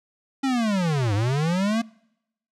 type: linear two-way sweep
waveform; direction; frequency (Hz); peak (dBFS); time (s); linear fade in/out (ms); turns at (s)
square; down then up; 276.4 to 97.8 to 234.8; -21; 0.43-1.82; 10; 1.14
effects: noise-tail reverb RT60 0.8 s tail -25 dB re dry + low-pass 7000 Hz 12 dB/octave